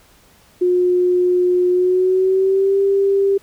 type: tone with pitch glide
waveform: sine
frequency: 359.6 to 394.4 Hz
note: F#4 to G4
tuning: -49 to +11 cents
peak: -12 dBFS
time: 0.61-3.38 s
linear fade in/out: 10 ms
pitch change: +160 cents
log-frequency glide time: 1.7-2.79 s
effects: pink hiss -51 dBFS RMS until 3.42 s